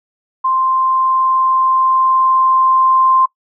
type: tone with level ramp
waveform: sine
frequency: 1046.5 Hz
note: C6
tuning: in tune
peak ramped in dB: -12 to -8 dBFS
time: 0.44-3.26 s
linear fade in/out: 10 ms
effects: noise-tail reverb RT60 0.1 s tail -21 dB re dry